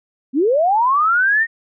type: linear sweep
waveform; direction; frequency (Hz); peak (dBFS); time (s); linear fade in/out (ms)
sine; up; 240 to 1872; -12; 0.33-1.47; 50
effects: none